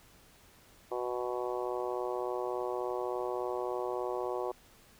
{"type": "harmonic tone", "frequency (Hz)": 123.47, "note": "B2", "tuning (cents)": 0, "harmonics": [3, 4, 5, 6, 7, 8, 9], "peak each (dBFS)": [-36, -38, -40, -42, -43, -44, -45], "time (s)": [0.91, 4.52], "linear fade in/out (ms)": 10, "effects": ["pink hiss -60 dBFS RMS until 4.99 s"]}